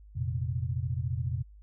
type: chord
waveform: sine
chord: F suspended fourth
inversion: none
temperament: equal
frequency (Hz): 87.31 / 116.54 / 130.81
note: F2 / Bb2 / C3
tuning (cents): 0 / 0 / 0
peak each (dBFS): -33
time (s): 0.15-1.43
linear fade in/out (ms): 20
effects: added 51 Hz sine -49 dBFS peak until 1.62 s